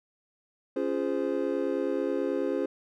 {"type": "chord", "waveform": "triangle", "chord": "Db major seventh", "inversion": "none", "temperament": "just", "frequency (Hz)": [277.2, 346.5, 415.8, 519.7], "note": ["Db4", "F4", "Ab4", "C5"], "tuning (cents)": [0, -14, 2, -12], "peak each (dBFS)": -30, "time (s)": [0.76, 2.66], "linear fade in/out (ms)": 5, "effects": []}